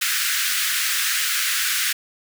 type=high-pass noise; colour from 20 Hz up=pink; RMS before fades=-22 dBFS; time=0.01-1.93 s; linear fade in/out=10 ms; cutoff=1400 Hz; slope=48 dB/octave; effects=none